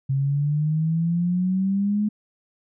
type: exponential sweep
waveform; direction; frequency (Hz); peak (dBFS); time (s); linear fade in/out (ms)
sine; up; 134.1 to 212.6; -19; 0.09-2.09; 10
effects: none